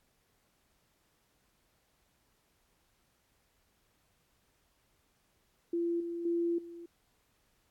sine tone with level steps, 340.9 Hz, F4, 42 cents flat, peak -29 / -35 / -28 / -44 dBFS, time 5.73-6.86 s, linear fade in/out 5 ms, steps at 6 / 6.25 / 6.58 s, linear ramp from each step 5 ms, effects pink hiss -73 dBFS RMS until 7.7 s + AAC 64 kbps

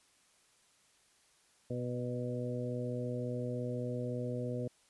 harmonic tone with a mistuned harmonic, 123.47 Hz, B2, in tune, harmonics 1 / 2 / 3 / 4 / 5, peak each -38 / -40 / -45 / -40 / -45 dBFS, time 1.7-4.68 s, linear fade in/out 5 ms, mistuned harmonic 5, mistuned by -16 cents, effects white hiss -68 dBFS RMS until 4.89 s + resampled to 24000 Hz

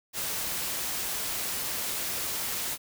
white noise, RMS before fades -32 dBFS, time 0.13-2.78 s, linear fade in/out 50 ms, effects none

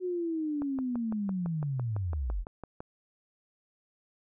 sine linear sweep, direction down, 370.5 to 37.17 Hz, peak -29 dBFS, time 0-2.45 s, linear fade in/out 50 ms
click train, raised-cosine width 1 ms, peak -26 dBFS, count 14, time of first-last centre 0.62-2.805 s, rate 5.95 Hz
effects none

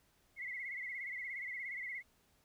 sine tone with vibrato, 2071 Hz, C7, 18 cents flat, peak -40 dBFS, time 0.36-2.03 s, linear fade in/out 50 ms, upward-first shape sine, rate 17 Hz, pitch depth 100 cents each way, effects pink hiss -72 dBFS RMS until 2.44 s

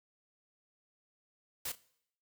white noise with echo, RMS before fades -38 dBFS, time 1.65-1.72 s, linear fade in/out 5 ms, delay 34 ms, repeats 2, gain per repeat -15 dB, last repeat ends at 1.788 s, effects noise-tail reverb RT60 0.7 s tail -21 dB re dry

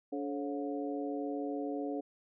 harmonic tone with a mistuned harmonic, 143.6 Hz, D3, 39 cents flat, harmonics 2 / 3 / 4 / 5, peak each -36 / -40 / -42 / -44 dBFS, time 0.12-2.01 s, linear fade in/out 10 ms, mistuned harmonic 4, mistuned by -95 cents, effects none

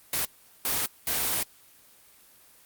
white noise bursts at uneven times, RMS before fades -27 dBFS, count 3, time 0.13-0.25 / 0.65-0.86 / 1.07-1.43 s, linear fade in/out 2 ms, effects white hiss -56 dBFS RMS until 2.65 s + Opus 24 kbps

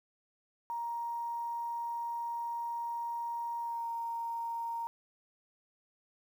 sine tone with pitch glide, 938 to 928.3 Hz, A#5 to A#5, +11 to -7 cents, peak -34 dBFS, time 0.7-4.87 s, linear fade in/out 0 ms, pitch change -18 cents, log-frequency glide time 3.59-3.88 s, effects 10-bit

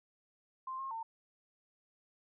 sine tone with pitch steps, 1047 / 1073 / 904 Hz, C6 / C6 / A5, +1 / +43 / +47 cents, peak -38 dBFS, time 0.67-1.03 s, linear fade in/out 5 ms, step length 120 ms, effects none

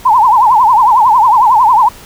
sine tone with vibrato, 934 Hz, A#5, 3 cents sharp, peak -4 dBFS, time 0.05-1.89 s, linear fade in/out 10 ms, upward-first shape triangle, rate 11 Hz, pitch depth 230 cents each way, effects pink hiss -35 dBFS RMS until 2.05 s

